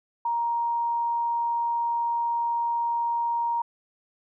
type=tone; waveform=sine; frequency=938 Hz; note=A#5; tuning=11 cents sharp; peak=-23 dBFS; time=0.25-3.62 s; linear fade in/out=5 ms; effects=none